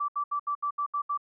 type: tone bursts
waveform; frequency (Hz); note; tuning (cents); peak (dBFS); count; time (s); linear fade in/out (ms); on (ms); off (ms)
sine; 1162; D6; -19; -26; 8; 0-1.176; 10; 84; 72
effects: none